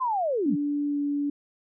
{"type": "linear sweep", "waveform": "sine", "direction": "down", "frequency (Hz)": [1064, 146.83], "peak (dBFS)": -23, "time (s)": [0, 0.56], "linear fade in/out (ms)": 20}
{"type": "tone with pitch glide", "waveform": "sine", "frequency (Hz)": [290, 287.5], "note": ["D4", "D4"], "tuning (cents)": [-22, -37], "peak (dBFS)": -24, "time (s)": [0.46, 1.3], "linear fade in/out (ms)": 5, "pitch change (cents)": -15, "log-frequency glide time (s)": [0.87, 0.99]}
{"effects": []}